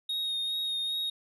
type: tone with vibrato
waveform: triangle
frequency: 3729 Hz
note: A#7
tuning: in tune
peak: -28 dBFS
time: 0.09-1.1 s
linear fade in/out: 5 ms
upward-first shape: sine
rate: 2.5 Hz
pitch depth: 19 cents each way
effects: none